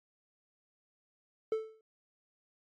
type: tone with exponential decay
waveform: triangle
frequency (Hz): 440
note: A4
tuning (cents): 0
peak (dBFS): -24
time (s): 1.52-1.81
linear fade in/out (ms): 2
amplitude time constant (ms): 62
effects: MP3 48 kbps